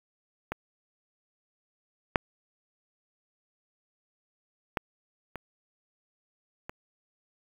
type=clicks; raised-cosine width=0.5 ms; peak=-16 / -6 / -12 / -22 / -22 dBFS; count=5; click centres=0.52 / 2.158 / 4.772 / 5.357 / 6.695 s; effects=7-bit